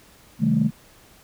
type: chord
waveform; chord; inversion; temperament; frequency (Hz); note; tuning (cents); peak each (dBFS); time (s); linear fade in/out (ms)
sine; A half-diminished seventh; first; just; 132 / 158.4 / 198 / 220; C3 / Eb3 / G3 / A3; +16 / +31 / +18 / 0; -25 / -22 / -24 / -19; 0.39-0.71; 50
effects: tanh soft clip ceiling -8 dBFS + pink hiss -52 dBFS RMS until 1.23 s